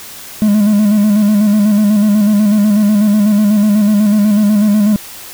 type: tone with vibrato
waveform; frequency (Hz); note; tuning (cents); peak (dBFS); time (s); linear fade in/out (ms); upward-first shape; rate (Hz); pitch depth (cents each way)
triangle; 208.6; G#3; +8; -5; 0.42-4.96; 0; square; 8.1; 44
effects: white hiss -31 dBFS RMS until 5.33 s